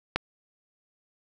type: click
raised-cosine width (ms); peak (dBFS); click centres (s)
0.3; -8; 0.16
effects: none